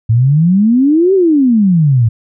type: exponential two-way sweep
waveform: sine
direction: up then down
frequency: 108.1 to 395.9 to 108.1 Hz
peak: -6 dBFS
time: 0.09-2.09 s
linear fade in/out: 10 ms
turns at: 1.14 s
effects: none